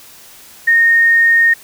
sine tone, 1846 Hz, A#6, 17 cents flat, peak -7 dBFS, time 0.67-1.54 s, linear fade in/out 10 ms, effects white hiss -40 dBFS RMS until 1.63 s

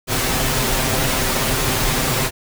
pink noise with comb filter, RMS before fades -19 dBFS, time 0.07-2.31 s, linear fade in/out 50 ms, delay 7.7 ms, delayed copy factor +0.55, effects none

